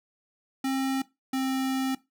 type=tone pair in turn; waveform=square; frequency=267 / 264.1 Hz; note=C4 / C4; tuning=+35 / +16 cents; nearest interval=unison; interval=19 cents; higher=first; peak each=-26 dBFS; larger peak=neither; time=0.64-1.02 / 1.33-1.95 s; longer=second; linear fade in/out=5 ms; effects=noise-tail reverb RT60 0.2 s tail -18 dB re dry